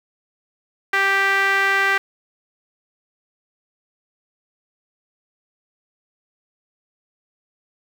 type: tone with band-pass filter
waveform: sawtooth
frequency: 392 Hz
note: G4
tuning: in tune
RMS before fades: -18 dBFS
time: 0.93-1.98 s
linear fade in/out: 5 ms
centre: 1800 Hz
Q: 3.2
effects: 7-bit